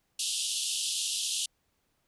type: band-pass noise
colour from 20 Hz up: pink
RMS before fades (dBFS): -32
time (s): 0.19-1.46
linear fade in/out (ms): 5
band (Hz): 2800 to 11000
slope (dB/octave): 96
effects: pink hiss -75 dBFS RMS until 2.07 s